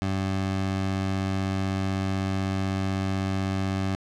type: tone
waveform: 20% pulse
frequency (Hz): 96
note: G2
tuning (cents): -36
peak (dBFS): -20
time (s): 0.02-3.95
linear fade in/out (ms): 0
effects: low-pass 6000 Hz 12 dB/octave + 9-bit